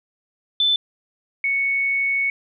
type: tone pair in turn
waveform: sine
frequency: 3520 / 2217 Hz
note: A7 / C#7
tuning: 0 / 0 cents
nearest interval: minor sixth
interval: 800 cents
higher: first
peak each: -15 / -18 dBFS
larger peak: first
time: 0.6-0.76 / 1.44-2.3 s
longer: second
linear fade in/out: 2 ms
effects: none